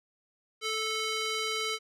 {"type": "tone with band-pass filter", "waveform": "square", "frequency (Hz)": 438.5, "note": "A4", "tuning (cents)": -6, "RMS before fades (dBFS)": -32, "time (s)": [0.61, 1.79], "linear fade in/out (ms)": 50, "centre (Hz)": 3600, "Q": 0.95, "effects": ["resampled to 32000 Hz"]}